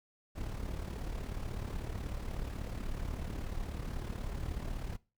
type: noise with amplitude modulation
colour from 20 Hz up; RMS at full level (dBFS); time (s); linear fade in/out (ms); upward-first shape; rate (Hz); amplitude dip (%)
brown; -36; 0.35-4.97; 20; sine; 36.3; 60
effects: noise-tail reverb RT60 0.3 s tail -21 dB re dry